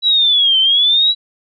sine linear two-way sweep, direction down then up, 3936 to 3064 to 3936 Hz, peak -9 dBFS, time 0.02-1.15 s, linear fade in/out 50 ms, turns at 0.59 s, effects none

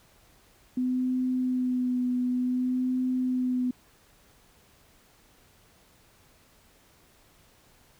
sine tone with vibrato, 252 Hz, B3, 35 cents sharp, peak -24 dBFS, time 0.77-3.71 s, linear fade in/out 5 ms, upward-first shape sine, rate 0.55 Hz, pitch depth 21 cents each way, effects pink hiss -60 dBFS RMS until 7.99 s

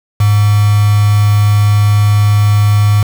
sine tone with quantisation, 103.83 Hz, G#2, in tune, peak -6 dBFS, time 0.2-3.03 s, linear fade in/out 5 ms, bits 3, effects none

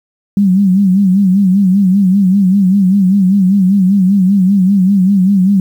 sine tone with vibrato, 192.3 Hz, G3, 33 cents flat, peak -6 dBFS, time 0.37-5.6 s, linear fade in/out 2 ms, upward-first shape sine, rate 5.1 Hz, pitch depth 100 cents each way, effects 7-bit

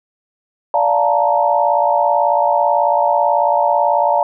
sine chord, Bb major seventh, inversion first, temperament just, 582.7 / 699.2 / 874.1 / 932.3 Hz, D5 / F5 / A5 / Bb5, -14 / +2 / -12 / 0 cents, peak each -17 dBFS, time 0.74-4.23 s, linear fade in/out 2 ms, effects none

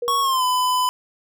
sine tone with exponential decay, 479.9 Hz, B4, 50 cents flat, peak -21 dBFS, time 0.02-0.46 s, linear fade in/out 5 ms, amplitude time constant 94 ms
square tone with pitch glide, 1108.7 to 1005 Hz, C#6 to B5, 0 to +30 cents, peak -18 dBFS, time 0.08-0.89 s, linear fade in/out 0 ms, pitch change -170 cents, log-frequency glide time 0.21-0.44 s
effects none

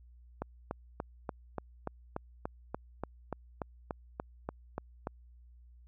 click train, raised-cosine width 1 ms, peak -21 dBFS, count 17, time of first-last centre 0.42-5.071 s, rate 3.44 Hz, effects added 60 Hz sine -54 dBFS peak until 5.87 s

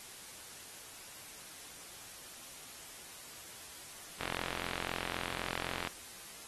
click train, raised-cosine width 0.3 ms, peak -19 dBFS, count 74, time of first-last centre 4.21-5.873 s, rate 43.9 Hz, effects white hiss -50 dBFS RMS until 6.47 s + AAC 32 kbps

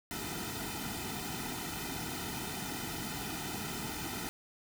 pink noise with comb filter, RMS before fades -39 dBFS, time 0.11-4.29 s, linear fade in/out 0 ms, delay 1.8 ms, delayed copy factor -1, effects none

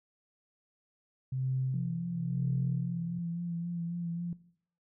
sine tone with tremolo, 130.81 Hz, C3, in tune, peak -27 dBFS, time 1.32-3.19 s, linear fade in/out 5 ms, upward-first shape sine, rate 1 Hz, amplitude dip 80%
sine tone with vibrato, 171.2 Hz, F3, 34 cents flat, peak -33 dBFS, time 1.74-4.33 s, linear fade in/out 2 ms, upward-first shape sine, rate 3.7 Hz, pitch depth 29 cents each way
effects noise-tail reverb RT60 0.6 s tail -18 dB re dry + tanh soft clip ceiling -20 dBFS

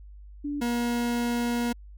sine / 40% pulse tone pair in turn, 289.3 / 238.6 Hz, D4 / A#3, -26 / +41 cents, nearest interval minor third, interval 333 cents, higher first, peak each -28 / -24 dBFS, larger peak second, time 0.44-0.61 / 0.61-1.73 s, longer second, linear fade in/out 10 ms, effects added 50 Hz sine -43 dBFS peak until 1.97 s

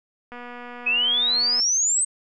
click train, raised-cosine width 0.5 ms, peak -24 dBFS, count 312, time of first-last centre 0.32-1.6 s, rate 243 Hz
sine exponential sweep, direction up, 2518 to 8372 Hz, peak -18 dBFS, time 0.86-2.05 s, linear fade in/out 10 ms
effects none

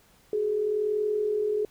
sine tone pair together, 382.5 / 423.4 Hz, G4 / G#4, -42 / +33 cents, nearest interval major second, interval 175 cents, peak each -33 / -24 dBFS, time 0.33-1.65 s, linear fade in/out 2 ms, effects pink hiss -60 dBFS RMS until 1.7 s

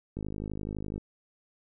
click train, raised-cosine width 3 ms, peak -23 dBFS, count 43, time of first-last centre 0.17-0.979 s, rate 51.9 Hz, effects none

